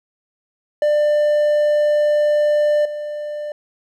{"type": "tone with level steps", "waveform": "triangle", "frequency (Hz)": 595, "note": "D5", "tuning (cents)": 22, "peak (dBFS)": [-11, -22], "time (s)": [0.82, 3.52], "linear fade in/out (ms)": 2, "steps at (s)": 2.85, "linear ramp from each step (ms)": 5, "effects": []}